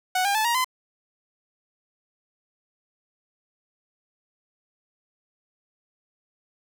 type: tone with pitch steps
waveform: sawtooth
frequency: 740 / 802.3 / 869.9 / 943.2 / 1022.6 Hz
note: F#5 / G5 / A5 / A#5 / C6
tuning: 0 / +40 / -20 / +20 / -40 cents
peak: -17 dBFS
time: 0.15-0.645 s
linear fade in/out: 5 ms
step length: 99 ms
effects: none